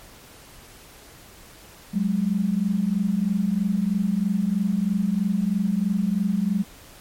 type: tone pair together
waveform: sine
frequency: 184.6 / 207.7 Hz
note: F#3 / G#3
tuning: -4 / 0 cents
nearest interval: major second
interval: 204 cents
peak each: -23 / -22 dBFS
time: 1.93-6.64 s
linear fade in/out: 20 ms
effects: pink hiss -47 dBFS RMS until 7 s + MP3 64 kbps